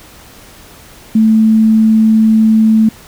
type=tone; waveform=sine; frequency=220 Hz; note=A3; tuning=in tune; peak=-5 dBFS; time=1.15-2.89 s; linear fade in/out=5 ms; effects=pink hiss -38 dBFS RMS until 3.07 s